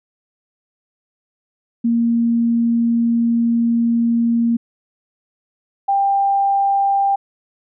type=tone pair in turn; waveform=sine; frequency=233.1 / 792.5 Hz; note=A#3 / G5; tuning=0 / +19 cents; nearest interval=octave + major sixth; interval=2119 cents; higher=second; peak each=-13 / -13 dBFS; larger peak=neither; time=1.84-4.57 / 5.88-7.16 s; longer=first; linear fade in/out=10 ms; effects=none